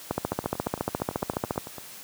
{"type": "two click trains", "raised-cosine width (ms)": 1, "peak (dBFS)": [-23, -11], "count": [14, 22], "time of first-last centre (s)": [[0.33, 1.783], [0.11, 1.579]], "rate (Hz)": [8.95, 14.3], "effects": ["white hiss -44 dBFS RMS until 2.03 s", "high-pass 80 Hz 12 dB/octave"]}